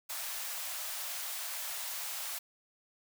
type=high-pass noise; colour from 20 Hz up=white; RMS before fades=-39 dBFS; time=0.09-2.39 s; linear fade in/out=10 ms; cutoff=570 Hz; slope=48 dB/octave; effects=none